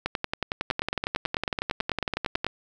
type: two click trains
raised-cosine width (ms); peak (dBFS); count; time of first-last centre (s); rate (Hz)
0.3; -10 / -10; 27 / 17; 0.06-2.445 / 0.71-2.466; 10.9 / 9.11
effects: none